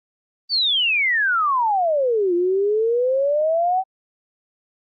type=exponential two-way sweep; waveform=sine; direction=down then up; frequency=4699 to 343.2 to 771 Hz; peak=-16 dBFS; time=0.49-3.84 s; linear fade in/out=50 ms; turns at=2.34 s; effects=Opus 32 kbps